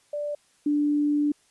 sine tone pair in turn, 587.3 / 293.6 Hz, D5 / D4, 0 / 0 cents, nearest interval octave, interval 1200 cents, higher first, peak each -27 / -20 dBFS, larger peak second, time 0.13-0.35 / 0.66-1.32 s, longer second, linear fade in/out 5 ms, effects white hiss -63 dBFS RMS until 1.5 s + resampled to 24000 Hz

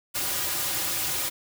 white noise with comb filter, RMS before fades -28 dBFS, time 0.14-1.3 s, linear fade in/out 20 ms, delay 4.5 ms, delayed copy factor -0.9, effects none

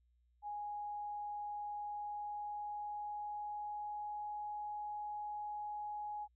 sine tone with pitch glide, 829 to 835.7 Hz, G#5 to G#5, -3 to +11 cents, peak -40 dBFS, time 0.42-6.28 s, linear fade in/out 50 ms, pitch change +14 cents, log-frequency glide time 1.69-4.39 s, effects added 60 Hz sine -70 dBFS peak until 6.35 s

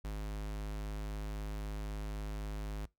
square tone, 51.91 Hz, G#1, in tune, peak -38 dBFS, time 0.04-2.86 s, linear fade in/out 10 ms, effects noise-tail reverb RT60 0.2 s tail -22 dB re dry

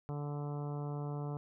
harmonic tone, 145.7 Hz, D3, 13 cents flat, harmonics 1 / 2 / 3 / 4 / 5 / 6 / 7 / 8 / 9, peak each -37 / -47 / -46 / -52 / -50 / -54 / -54 / -58 / -58 dBFS, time 0.09-1.37 s, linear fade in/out 0 ms, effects none

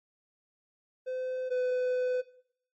triangle tone pair in turn, 512 / 502.9 Hz, C5 / B4, -38 / +31 cents, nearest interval unison, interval 31 cents, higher first, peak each -30 / -24 dBFS, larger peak second, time 1.06-1.5 / 1.5-2.22 s, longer second, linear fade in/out 20 ms, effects noise-tail reverb RT60 0.6 s tail -17 dB re dry + MP3 32 kbps

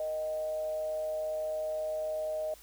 sine tone with frequency modulation, 622.3 Hz, D#5, in tune, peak -31 dBFS, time 0-2.54 s, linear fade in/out 2 ms, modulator 155 Hz, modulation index 0.27, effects added 50 Hz sine -59 dBFS peak until 2.62 s + white hiss -56 dBFS RMS until 2.62 s

